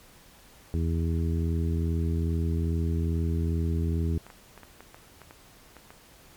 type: harmonic tone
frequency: 82.41 Hz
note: E2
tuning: in tune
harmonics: 1 / 2 / 3 / 4 / 5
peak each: -25 / -31 / -35 / -37 / -39 dBFS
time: 0.74-4.18 s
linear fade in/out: 0 ms
type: clicks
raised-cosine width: 0.5 ms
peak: -30 dBFS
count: 10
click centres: 4.266 / 4.302 / 4.577 / 4.633 / 4.806 / 4.945 / 5.217 / 5.309 / 5.767 / 5.905 s
effects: pink hiss -54 dBFS RMS until 6.36 s + MP3 96 kbps